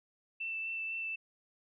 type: tone with vibrato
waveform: sine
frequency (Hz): 2664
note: E7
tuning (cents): +18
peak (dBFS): -35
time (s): 0.4-1.16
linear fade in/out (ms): 10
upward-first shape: sine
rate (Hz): 4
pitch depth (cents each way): 12
effects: none